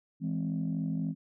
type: chord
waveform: sine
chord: E augmented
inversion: none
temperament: equal with one note detuned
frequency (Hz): 164.81 / 208.7 / 261.6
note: E3 / G#3 / B#3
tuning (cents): 0 / +9 / 0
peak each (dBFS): -31 / -35 / -34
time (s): 0.2-1.15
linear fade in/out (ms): 50
effects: tanh soft clip ceiling -23 dBFS